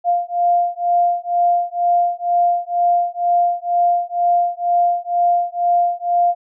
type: beating tone pair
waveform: sine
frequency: 698.5 / 700.6 Hz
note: F5 / F5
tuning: 0 / +5 cents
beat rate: 2.1 Hz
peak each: -17 dBFS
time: 0.04-6.35 s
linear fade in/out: 50 ms
effects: none